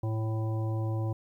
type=harmonic tone with a mistuned harmonic; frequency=110.1 Hz; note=A2; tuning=2 cents sharp; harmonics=1 / 3 / 5 / 7 / 9; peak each=-28 / -38 / -42 / -45 / -47 dBFS; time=0.03-1.13 s; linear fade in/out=5 ms; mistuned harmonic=3; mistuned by=+22 cents; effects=11-bit